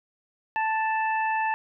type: harmonic tone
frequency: 880 Hz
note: A5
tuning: in tune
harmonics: 1 / 2 / 3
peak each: -24 / -30 / -34 dBFS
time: 0.56-1.54 s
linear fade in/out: 0 ms
effects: none